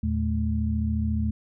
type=tone cluster; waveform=sine; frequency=80 / 114.1 / 215.3 Hz; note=D#2 / A#2 / A3; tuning=+49 / -37 / -37 cents; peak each=-25 / -31 / -27 dBFS; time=0.03-1.31 s; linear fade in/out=5 ms; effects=none